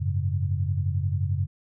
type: chord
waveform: sine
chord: F# suspended second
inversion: none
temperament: equal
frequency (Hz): 92.5 / 103.83 / 138.59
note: F#2 / G#2 / C#3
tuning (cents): 0 / 0 / 0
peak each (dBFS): -25 / -29 / -29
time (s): 0-1.47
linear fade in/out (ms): 20
effects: none